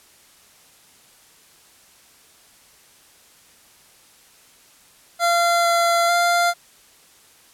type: tone with pitch steps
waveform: 25% pulse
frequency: 688 / 684 / 695 Hz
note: F5 / F5 / F5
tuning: -26 / -36 / -9 cents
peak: -12 dBFS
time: 5.19-6.54 s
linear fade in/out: 50 ms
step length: 450 ms
effects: white hiss -52 dBFS RMS until 7.53 s + low-pass 12000 Hz 12 dB/octave